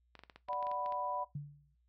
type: clicks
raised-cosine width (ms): 0.3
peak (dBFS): -35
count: 12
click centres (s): 0.153 / 0.192 / 0.236 / 0.298 / 0.36 / 0.486 / 0.531 / 0.627 / 0.669 / 0.715 / 0.861 / 0.923
type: chord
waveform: sine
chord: B minor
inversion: first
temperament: equal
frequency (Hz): 587.3 / 740 / 987.8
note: D5 / F#5 / B5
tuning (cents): 0 / 0 / 0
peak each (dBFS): -41 / -40 / -37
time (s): 0.48-1.25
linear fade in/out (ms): 20
type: tone with exponential decay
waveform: sine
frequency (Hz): 145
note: D3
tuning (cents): -22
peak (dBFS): -35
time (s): 1.35-1.75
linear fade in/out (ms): 5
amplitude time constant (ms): 86
effects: noise-tail reverb RT60 0.2 s tail -17 dB re dry + added 60 Hz sine -70 dBFS peak until 1.88 s